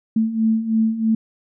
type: beating tone pair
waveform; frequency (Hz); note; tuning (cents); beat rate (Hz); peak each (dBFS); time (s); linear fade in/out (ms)
sine; 220 / 223.1; A3 / A3; 0 / +24; 3.1; -22 / -17; 0.16-1.15; 5
effects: none